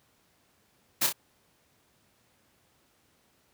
white noise with echo, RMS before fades -25 dBFS, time 1.01-1.07 s, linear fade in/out 10 ms, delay 29 ms, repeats 2, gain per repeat -5 dB, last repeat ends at 1.128 s, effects pink hiss -67 dBFS RMS until 3.53 s + high-pass 80 Hz 12 dB/octave

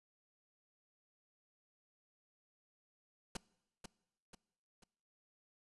pink noise with echo, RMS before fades -41 dBFS, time 3.35-3.37 s, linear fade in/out 5 ms, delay 490 ms, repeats 3, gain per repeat -7 dB, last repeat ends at 4.84 s, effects noise-tail reverb RT60 0.9 s tail -23 dB re dry + resampled to 24000 Hz

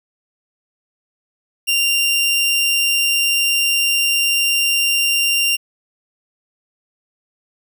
sawtooth tone, 2781 Hz, F7, 8 cents flat, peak -11 dBFS, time 1.67-5.57 s, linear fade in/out 20 ms, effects none

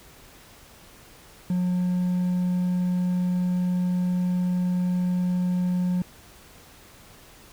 triangle tone with hard clipping, 180 Hz, F#3, 47 cents flat, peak -22 dBFS, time 1.5-6.02 s, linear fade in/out 2 ms, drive 5 dB, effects pink hiss -50 dBFS RMS until 7.52 s

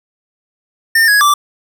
square tone with pitch steps, 1809 / 1667 / 1168 Hz, A6 / G#6 / D6, +48 / +6 / -10 cents, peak -8 dBFS, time 0.95-1.34 s, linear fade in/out 5 ms, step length 130 ms, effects none

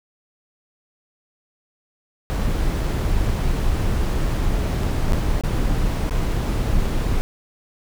brown noise with dropouts, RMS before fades -20 dBFS, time 2.3-7.21 s, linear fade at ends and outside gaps 0 ms, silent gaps 4.834-4.838 / 5.122-5.133 / 5.41-5.436 / 6.096-6.109 s, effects none

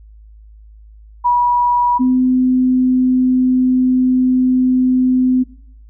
sine tone pair in turn, 970 / 255.1 Hz, B5 / C4, -31 / -44 cents, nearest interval octave + major seventh, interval 2313 cents, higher first, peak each -10 dBFS, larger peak neither, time 1.24-1.99 / 1.99-5.44 s, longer second, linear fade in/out 20 ms, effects noise-tail reverb RT60 0.6 s tail -18 dB re dry + added 53 Hz sine -38 dBFS peak until 5.89 s

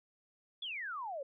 sine exponential sweep, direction down, 3520 to 523.3 Hz, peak -38 dBFS, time 0.62-1.23 s, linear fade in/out 5 ms, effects none

